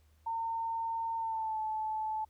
sine tone with pitch glide, 910 to 869.4 Hz, A#5 to A5, -42 to -21 cents, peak -32 dBFS, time 0.26-2.25 s, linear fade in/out 10 ms, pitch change -79 cents, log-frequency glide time 1.17-1.59 s, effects added 76 Hz sine -63 dBFS peak until 2.29 s + pink hiss -73 dBFS RMS until 2.29 s

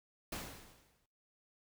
pink noise with exponential decay, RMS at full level -40 dBFS, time 0.32-1.06 s, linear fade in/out 5 ms, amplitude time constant 160 ms, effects noise-tail reverb RT60 0.7 s tail -25 dB re dry

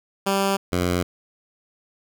10% pulse tone pair in turn, 196 / 89.04 Hz, G3 / F2, 0 / +34 cents, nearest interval octave + major second, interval 1366 cents, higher first, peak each -11 / -12 dBFS, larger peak first, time 0.26-0.57 / 0.72-1.03 s, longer neither, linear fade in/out 10 ms, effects none

